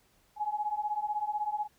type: beating tone pair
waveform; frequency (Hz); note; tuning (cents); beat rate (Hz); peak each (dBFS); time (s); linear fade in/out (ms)
sine; 830.6 / 846.6; G#5 / G#5; 0 / +33; 16; -34 / -32; 0.36-1.68; 50
effects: pink hiss -67 dBFS RMS until 1.78 s